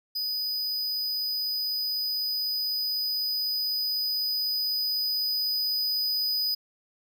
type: tone with level ramp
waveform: square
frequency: 4978 Hz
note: D#8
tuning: in tune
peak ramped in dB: -28 to -25 dBFS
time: 0.15-6.55 s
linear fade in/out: 10 ms
effects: none